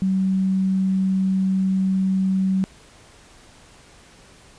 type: tone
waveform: sine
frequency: 190 Hz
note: F#3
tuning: 46 cents sharp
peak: -17 dBFS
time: 0.02-2.64 s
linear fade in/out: 0 ms
effects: pink hiss -49 dBFS RMS until 4.58 s + resampled to 22050 Hz